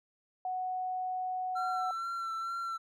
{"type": "tone", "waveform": "sine", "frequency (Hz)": 740, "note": "F#5", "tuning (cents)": 0, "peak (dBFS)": -32, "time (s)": [0.45, 1.91], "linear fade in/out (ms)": 2}
{"type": "tone with vibrato", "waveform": "triangle", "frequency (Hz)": 1352, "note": "E6", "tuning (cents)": 43, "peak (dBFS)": -32, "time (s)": [1.55, 2.78], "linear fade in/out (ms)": 20, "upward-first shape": "sine", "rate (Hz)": 2.2, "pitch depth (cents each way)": 23}
{"effects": []}